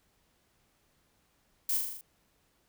violet noise with echo, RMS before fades -30 dBFS, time 1.69-1.77 s, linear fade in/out 2 ms, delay 40 ms, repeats 6, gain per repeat -3 dB, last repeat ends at 2.01 s, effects pink hiss -71 dBFS RMS until 2.68 s

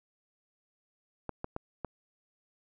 clicks, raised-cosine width 1 ms, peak -21 dBFS, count 4, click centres 1.293 / 1.444 / 1.564 / 1.847 s, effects none

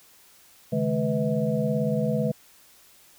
sine tone cluster, 136.8 / 155 / 212.3 / 494.8 / 643 Hz, C#3 / D#3 / G#3 / B4 / E5, -23 / -6 / +38 / +3 / -43 cents, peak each -30 / -29 / -26 / -28 / -31 dBFS, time 0.72-2.32 s, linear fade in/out 10 ms, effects white hiss -55 dBFS RMS until 3.18 s

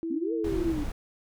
sine tone, 329.6 Hz, E4, in tune, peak -29 dBFS, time 0.03-0.72 s, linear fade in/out 0 ms
sine exponential two-way sweep, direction up then down, 247.6 to 473.7 to 285.7 Hz, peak -29 dBFS, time 0.1-0.84 s, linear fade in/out 10 ms, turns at 0.33 s
brown noise, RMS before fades -33 dBFS, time 0.44-0.92 s, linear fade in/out 5 ms
effects none

